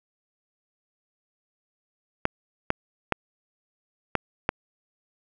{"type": "clicks", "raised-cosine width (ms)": 0.5, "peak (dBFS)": -6, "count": 5, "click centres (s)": [2.254, 2.704, 3.123, 4.153, 4.491], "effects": []}